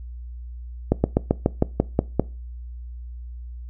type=slowing click train; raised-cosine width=2 ms; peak=-3 dBFS; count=9; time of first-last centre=0.92-2.196 s; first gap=120 ms; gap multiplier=1.08; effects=noise-tail reverb RT60 0.3 s tail -21 dB re dry + added 60 Hz sine -33 dBFS peak until 3.69 s